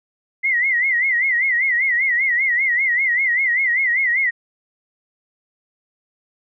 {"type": "tone with vibrato", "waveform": "sine", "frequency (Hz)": 2021, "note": "B6", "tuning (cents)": 39, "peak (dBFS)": -15, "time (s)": [0.43, 4.31], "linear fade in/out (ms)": 20, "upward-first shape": "sine", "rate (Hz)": 5.1, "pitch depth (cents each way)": 130, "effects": []}